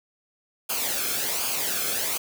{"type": "noise with flanger", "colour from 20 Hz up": "white", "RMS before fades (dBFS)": -27, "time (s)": [0.69, 2.18], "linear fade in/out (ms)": 10, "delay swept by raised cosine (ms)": [0.52, 1.07], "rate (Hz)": 1.3, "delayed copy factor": -0.6, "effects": []}